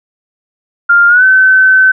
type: tone with pitch glide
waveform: sine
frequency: 1400 to 1526.7 Hz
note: F6 to G6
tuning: +4 to -46 cents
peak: -3 dBFS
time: 0.89-1.92 s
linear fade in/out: 10 ms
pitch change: +150 cents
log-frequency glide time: 1.08-1.24 s
effects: none